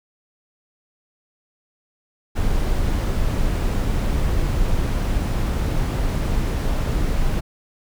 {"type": "noise", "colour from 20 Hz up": "brown", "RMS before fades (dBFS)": -20, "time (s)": [2.35, 7.41], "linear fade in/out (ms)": 20, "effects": []}